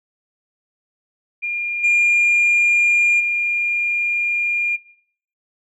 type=tone with level steps; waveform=sine; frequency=2409 Hz; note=D7; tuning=43 cents sharp; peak=-20 / -10 / -16 dBFS; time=1.42-4.77 s; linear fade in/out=20 ms; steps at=1.83 / 3.19 s; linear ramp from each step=20 ms; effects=noise-tail reverb RT60 0.6 s tail -19 dB re dry + tanh soft clip ceiling -10 dBFS